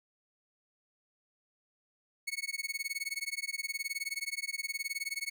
sawtooth tone with tremolo, 2209 Hz, C#7, 7 cents flat, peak -28 dBFS, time 2.27-5.3 s, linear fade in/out 10 ms, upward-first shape sine, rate 19 Hz, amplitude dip 100%, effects none

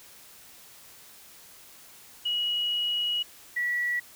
sine tone pair in turn, 2908 / 1940.9 Hz, F#7 / B6, -31 / -31 cents, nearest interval perfect fifth, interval 700 cents, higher first, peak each -25 dBFS, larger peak neither, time 2.25-3.23 / 3.56-4 s, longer first, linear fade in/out 10 ms, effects white hiss -51 dBFS RMS until 4.15 s

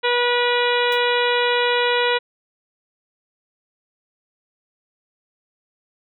harmonic tone, 485.5 Hz, B4, 30 cents flat, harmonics 1 / 2 / 3 / 4 / 5 / 6 / 7 / 8, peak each -20 / -23 / -25 / -26 / -27 / -28 / -28 / -29 dBFS, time 0.03-2.19 s, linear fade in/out 20 ms
white noise with exponential decay, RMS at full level -35 dBFS, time 0.92-1.03 s, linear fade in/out 2 ms, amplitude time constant 22 ms
effects none

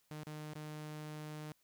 sawtooth tone with dropouts, 152.4 Hz, D#3, 36 cents flat, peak -40 dBFS, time 0.11-1.52 s, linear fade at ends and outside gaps 0 ms, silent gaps 0.235-0.269 / 0.534-0.554 s, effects white hiss -75 dBFS RMS until 1.63 s

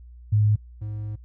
sine / triangle tone pair in turn, 105.6 / 105.98 Hz, G#2 / G#2, +29 / +36 cents, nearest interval unison, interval 7 cents, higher second, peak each -16 / -27 dBFS, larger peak first, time 0.32-0.56 / 0.81-1.16 s, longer second, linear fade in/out 10 ms, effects noise-tail reverb RT60 0.1 s tail -24 dB re dry + added 60 Hz sine -42 dBFS peak until 1.24 s

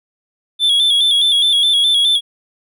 triangle tone with vibrato, 3429 Hz, A7, 45 cents flat, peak -9 dBFS, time 0.59-2.21 s, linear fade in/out 50 ms, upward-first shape square, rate 4.8 Hz, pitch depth 53 cents each way, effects none

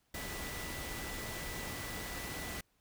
sine tone in noise, 1975.5 Hz, B6, in tune, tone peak -47 dBFS, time 0.14-2.61 s, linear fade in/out 5 ms, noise pink, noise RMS -42 dBFS, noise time 0.14-2.61 s, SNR -8 dB, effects pink hiss -75 dBFS RMS until 2.8 s

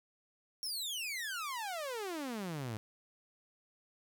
sawtooth exponential sweep, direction down, 5588 to 102.8 Hz, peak -34 dBFS, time 0.63-2.77 s, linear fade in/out 0 ms, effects none

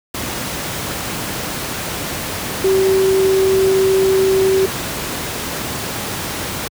sine tone in noise, 383 Hz, G4, 40 cents flat, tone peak -11 dBFS, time 2.64-4.66 s, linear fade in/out 5 ms, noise pink, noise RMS -23 dBFS, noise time 0.14-6.68 s, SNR +9 dB, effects high-pass 80 Hz 12 dB/octave

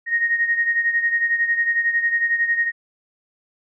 sine beating tone pair, 1863 / 1874 Hz, A#6 / A#6, -2 / +9 cents, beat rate 11 Hz, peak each -18 / -24 dBFS, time 0.06-2.72 s, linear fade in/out 50 ms, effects none

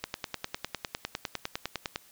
click train, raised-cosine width 0.2 ms, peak -14 dBFS, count 20, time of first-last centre 0.04-1.959 s, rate 9.9 Hz, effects white hiss -58 dBFS RMS until 2.11 s

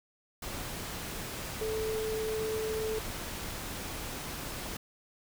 sine tone in noise, 437.4 Hz, A4, 10 cents flat, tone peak -31 dBFS, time 1.61-2.99 s, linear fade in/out 5 ms, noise pink, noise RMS -39 dBFS, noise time 0.42-4.77 s, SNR +5 dB, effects none

